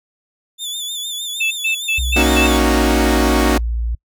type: tone with vibrato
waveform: sawtooth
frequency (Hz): 3520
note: A7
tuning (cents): 0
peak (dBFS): -20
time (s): 0.58-2.6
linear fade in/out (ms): 50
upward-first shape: sine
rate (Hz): 6.5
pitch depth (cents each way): 62
type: tone bursts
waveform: sine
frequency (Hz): 2637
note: E7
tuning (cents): 0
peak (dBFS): -15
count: 5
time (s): 1.4-2.47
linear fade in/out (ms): 10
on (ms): 110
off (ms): 130
type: tone with pitch glide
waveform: sine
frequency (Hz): 63.1 to 57.53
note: B1 to A#1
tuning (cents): +38 to -22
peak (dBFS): -17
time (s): 1.98-3.95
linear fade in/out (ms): 5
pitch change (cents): -160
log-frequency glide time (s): 2.44-2.64
type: chord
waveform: sawtooth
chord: D# minor seventh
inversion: second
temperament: equal with one note detuned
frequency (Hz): 233.1 / 277.2 / 307.9 / 370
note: A#3 / C#4 / D#4 / F#4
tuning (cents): 0 / 0 / -18 / 0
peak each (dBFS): -15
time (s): 2.16-3.58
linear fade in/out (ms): 5
effects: noise-tail reverb RT60 0.1 s tail -26 dB re dry